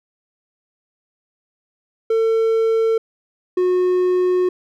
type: tone pair in turn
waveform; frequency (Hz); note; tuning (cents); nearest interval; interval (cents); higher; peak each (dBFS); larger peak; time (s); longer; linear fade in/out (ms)
triangle; 450 / 363.8; A4 / F#4; +39 / -29; major third; 368; first; -12; neither; 2.1-2.98 / 3.57-4.49; second; 5
effects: none